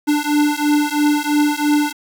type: beating tone pair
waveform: square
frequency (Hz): 294.3 / 297.3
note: D4 / D4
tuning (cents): +4 / +21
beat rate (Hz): 3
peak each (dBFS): -18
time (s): 0.07-1.93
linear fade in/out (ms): 20
effects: 7-bit